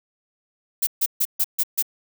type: noise bursts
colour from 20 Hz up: violet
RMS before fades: -20 dBFS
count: 6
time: 0.82-1.826 s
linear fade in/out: 10 ms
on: 51 ms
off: 140 ms
effects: none